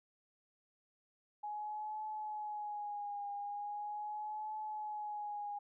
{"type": "tone with vibrato", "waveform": "sine", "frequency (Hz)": 835, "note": "G#5", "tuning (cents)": 9, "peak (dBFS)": -39, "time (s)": [1.43, 5.59], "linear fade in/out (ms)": 10, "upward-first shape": "triangle", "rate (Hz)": 0.4, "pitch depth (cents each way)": 52, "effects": []}